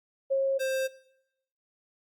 sine / square tone pair in turn, 541 / 528 Hz, C#5 / C5, -42 / +16 cents, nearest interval unison, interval 42 cents, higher first, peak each -22 / -28 dBFS, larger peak first, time 0.3-0.59 / 0.59-0.88 s, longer neither, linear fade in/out 20 ms, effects noise-tail reverb RT60 0.8 s tail -19 dB re dry + Opus 32 kbps

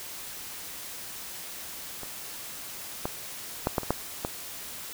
clicks, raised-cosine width 1 ms, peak -25 / -14 / -10 / -10 / -22 / -9 / -14 dBFS, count 7, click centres 2.033 / 3.055 / 3.671 / 3.782 / 3.833 / 3.906 / 4.249 s, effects white hiss -40 dBFS RMS until 4.93 s

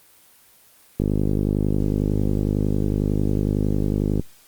click train, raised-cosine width 3 ms, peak -8 dBFS, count 164, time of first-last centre 1-4.196 s, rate 51 Hz, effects white hiss -53 dBFS RMS until 4.47 s + Opus 24 kbps

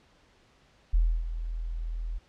sine tone with ADSR envelope, 41.09 Hz, E1, 5 cents flat, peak -18 dBFS, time 0.93-2.19 s, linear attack 14 ms, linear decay 290 ms, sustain -12 dB, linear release 18 ms, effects pink hiss -62 dBFS RMS until 2.28 s + low-pass 5000 Hz 12 dB/octave

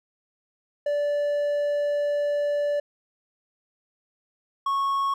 triangle tone pair in turn, 582 / 1101.5 Hz, D5 / C#6, -16 / -11 cents, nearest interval major seventh, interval 1105 cents, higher second, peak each -20 dBFS, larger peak neither, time 0.86-2.8 / 4.66-5.14 s, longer first, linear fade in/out 5 ms, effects none

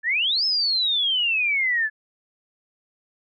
sine exponential two-way sweep, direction up then down, 1700 to 5274 to 1700 Hz, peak -19 dBFS, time 0.03-1.9 s, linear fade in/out 50 ms, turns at 0.45 s, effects none

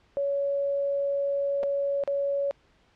sine tone with dropouts, 561 Hz, C#5, 21 cents sharp, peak -24 dBFS, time 0.17-2.51 s, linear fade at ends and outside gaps 0 ms, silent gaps 1.631-1.635 / 2.037-2.076 s, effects pink hiss -63 dBFS RMS until 2.95 s + low-pass 4000 Hz 12 dB/octave

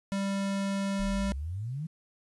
square tone, 196.8 Hz, G3, 7 cents sharp, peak -29 dBFS, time 0.12-1.32 s, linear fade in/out 0 ms
sine exponential sweep, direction up, 34.84 to 167.1 Hz, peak -32 dBFS, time 0.99-1.87 s, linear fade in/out 10 ms
effects resampled to 24000 Hz + 11-bit

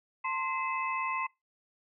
sine tone cluster, 897 / 1052 / 2050 / 2603 Hz, A5 / C6 / C7 / E7, +33 / +9 / -36 / -22 cents, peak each -39 / -32 / -37 / -38 dBFS, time 0.24-1.27 s, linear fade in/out 10 ms, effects noise-tail reverb RT60 0.2 s tail -22 dB re dry

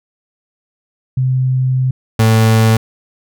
sine / 35% pulse tone pair in turn, 129.4 / 111.36 Hz, C3 / A2, -19 / +21 cents, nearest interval minor third, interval 260 cents, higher first, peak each -11 / -6 dBFS, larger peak second, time 1.17-1.91 / 2.19-2.77 s, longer first, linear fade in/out 5 ms, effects none

